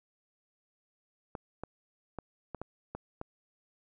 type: clicks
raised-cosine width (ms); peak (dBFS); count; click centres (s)
1; -24; 7; 1.352 / 1.636 / 2.187 / 2.547 / 2.616 / 2.95 / 3.214
effects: none